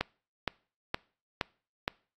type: click train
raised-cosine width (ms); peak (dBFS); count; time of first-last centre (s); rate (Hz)
0.3; -12; 5; 0.01-1.879; 2.14
effects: noise-tail reverb RT60 0.4 s tail -24 dB re dry + AAC 32 kbps